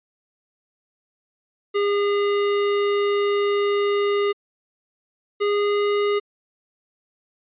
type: tone pair in turn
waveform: square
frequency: 406.7 / 410.5 Hz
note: G#4 / G#4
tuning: -36 / -20 cents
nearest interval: unison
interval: 16 cents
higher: second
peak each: -19 dBFS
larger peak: neither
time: 1.74-4.33 / 5.4-6.2 s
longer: first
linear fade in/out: 20 ms
effects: resampled to 8000 Hz